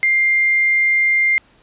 sine tone with quantisation, 2100 Hz, C7, 6 cents sharp, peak -12 dBFS, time 0.03-1.38 s, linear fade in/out 0 ms, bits 5, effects pink hiss -53 dBFS RMS until 1.62 s + resampled to 8000 Hz

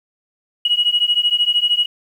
sine beating tone pair, 2900 / 2913 Hz, F#7 / F#7, -35 / -28 cents, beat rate 13 Hz, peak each -16 dBFS, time 0.65-1.86 s, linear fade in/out 5 ms, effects tanh soft clip ceiling -6 dBFS + 8-bit

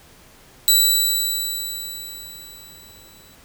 15% pulse tone with exponential decay, 3951 Hz, B7, in tune, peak -4 dBFS, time 0.68-3.35 s, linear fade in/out 0 ms, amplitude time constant 580 ms, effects pink hiss -49 dBFS RMS until 3.44 s

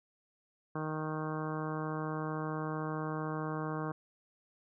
harmonic tone, 155.56 Hz, D#3, in tune, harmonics 1 / 2 / 3 / 4 / 5 / 6 / 7 / 8 / 9 / 10, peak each -38 / -40 / -42 / -46 / -46 / -48 / -43 / -48 / -50 / -50 dBFS, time 0.75-3.92 s, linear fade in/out 5 ms, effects none

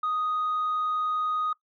sine tone, 1245 Hz, D#6, 1 cent sharp, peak -23 dBFS, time 0.03-1.53 s, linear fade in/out 5 ms, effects noise-tail reverb RT60 0.1 s tail -21 dB re dry + tanh soft clip ceiling -22 dBFS

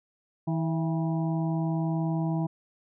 harmonic tone with a mistuned harmonic, 161.5 Hz, E3, 35 cents flat, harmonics 1 / 2 / 4 / 5 / 6, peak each -26 / -32 / -38 / -40 / -42 dBFS, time 0.47-2.47 s, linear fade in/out 10 ms, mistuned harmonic 4, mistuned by +50 cents, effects none

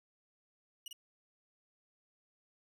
sawtooth tone with echo, 2903 Hz, F#7, 34 cents flat, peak -40 dBFS, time 0.86-0.88 s, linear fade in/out 2 ms, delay 49 ms, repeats 1, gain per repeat -2 dB, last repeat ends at 0.929 s, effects none

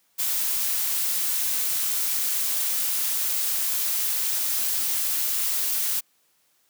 blue noise, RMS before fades -25 dBFS, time 0.18-6.01 s, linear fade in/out 20 ms, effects white hiss -66 dBFS RMS until 6.69 s + high-pass 100 Hz 12 dB/octave

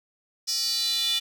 square tone with high-pass filter sweep, 268.3 Hz, C4, 44 cents sharp, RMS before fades -26 dBFS, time 0.47-1.2 s, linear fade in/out 20 ms, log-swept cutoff 5200 to 3300 Hz, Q 6.7, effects none

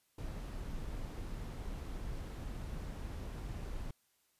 brown noise, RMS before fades -42 dBFS, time 0.18-3.91 s, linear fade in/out 5 ms, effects white hiss -75 dBFS RMS until 4.39 s + resampled to 32000 Hz

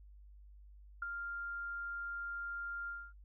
sine tone with ADSR envelope, 1396.9 Hz, F6, in tune, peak -33 dBFS, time 1.02-3.13 s, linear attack 5 ms, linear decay 13 ms, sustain -6 dB, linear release 250 ms, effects noise-tail reverb RT60 0.1 s tail -25 dB re dry + added 50 Hz sine -54 dBFS peak until 3.24 s

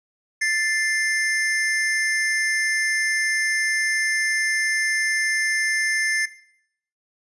square tone pair together, 1761.5 / 2093 Hz, A6 / C7, +1 / 0 cents, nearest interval minor third, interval 299 cents, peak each -23 dBFS, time 0.41-6.26 s, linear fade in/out 10 ms, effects noise-tail reverb RT60 0.7 s tail -17 dB re dry + resampled to 24000 Hz

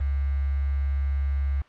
sine tone with quantisation, 69.3 Hz, C#2, in tune, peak -22 dBFS, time 0-1.62 s, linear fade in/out 10 ms, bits 7, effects white hiss -55 dBFS RMS until 1.68 s + low-pass 2000 Hz 12 dB/octave

